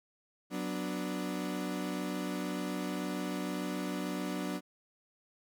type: chord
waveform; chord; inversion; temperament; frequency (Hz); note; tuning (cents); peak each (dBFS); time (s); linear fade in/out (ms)
35% pulse; B minor; second; equal; 185 / 246.9 / 293.7; F#3 / B3 / D4; 0 / 0 / 0; -36 / -39 / -36; 0.5-4.61; 50
effects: none